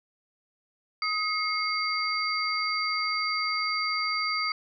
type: tone cluster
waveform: sine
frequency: 1257 / 2159 / 4685 Hz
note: D#6 / C#7 / D8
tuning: +17 / -46 / -5 cents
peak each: -30 dBFS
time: 1.02-4.52 s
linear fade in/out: 2 ms
effects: none